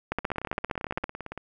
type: two click trains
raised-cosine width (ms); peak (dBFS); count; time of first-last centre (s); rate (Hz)
0.5; -21 / -12; 22 / 15; 0.19-1.376 / 0.12-1.041; 17.7 / 15.2
effects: none